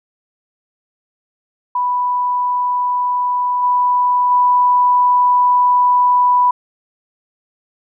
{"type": "tone with level steps", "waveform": "sine", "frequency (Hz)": 987.8, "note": "B5", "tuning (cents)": 0, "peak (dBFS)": [-14, -11, -9], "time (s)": [1.75, 6.51], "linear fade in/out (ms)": 5, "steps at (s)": [3.62, 4.3], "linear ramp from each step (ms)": 20, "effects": []}